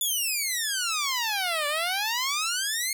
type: exponential two-way sweep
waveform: 10% pulse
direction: down then up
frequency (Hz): 3520 to 575 to 2186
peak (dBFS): -17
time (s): 0.01-2.93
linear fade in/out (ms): 2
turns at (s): 1.67
effects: none